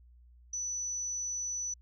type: tone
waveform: sine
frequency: 5960 Hz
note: F#8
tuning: 12 cents sharp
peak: -33 dBFS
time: 0.53-1.74 s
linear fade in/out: 5 ms
effects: added 60 Hz sine -55 dBFS peak until 1.81 s